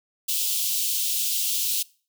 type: high-pass noise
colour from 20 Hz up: white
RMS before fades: -25 dBFS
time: 0.28-1.83 s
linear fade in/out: 10 ms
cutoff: 2800 Hz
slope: 48 dB/octave
effects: noise-tail reverb RT60 0.4 s tail -23 dB re dry